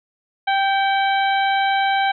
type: harmonic tone with a mistuned harmonic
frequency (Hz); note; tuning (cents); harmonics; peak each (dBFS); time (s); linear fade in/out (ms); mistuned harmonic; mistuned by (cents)
784; G5; 0; 1 / 2 / 3 / 4 / 5; -17 / -23 / -27 / -29 / -31; 0.47-2.12; 10; 3; -43
effects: none